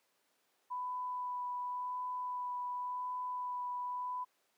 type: tone with vibrato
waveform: sine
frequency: 993 Hz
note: B5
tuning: 9 cents sharp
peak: -36 dBFS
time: 0.7-4.25 s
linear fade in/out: 20 ms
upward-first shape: sine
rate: 0.91 Hz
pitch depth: 10 cents each way
effects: pink hiss -75 dBFS RMS until 4.57 s + high-pass 400 Hz 12 dB/octave